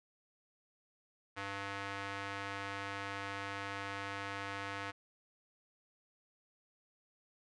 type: tone with band-pass filter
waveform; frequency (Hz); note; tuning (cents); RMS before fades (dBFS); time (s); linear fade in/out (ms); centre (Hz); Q
square; 99.2; G2; +21; -42; 1.36-4.92; 20; 1700; 1.1
effects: resampled to 24000 Hz